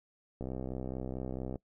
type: click train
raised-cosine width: 2 ms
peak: -25 dBFS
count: 75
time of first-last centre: 0.41-1.557 s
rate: 64.5 Hz
effects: noise-tail reverb RT60 0.1 s tail -21 dB re dry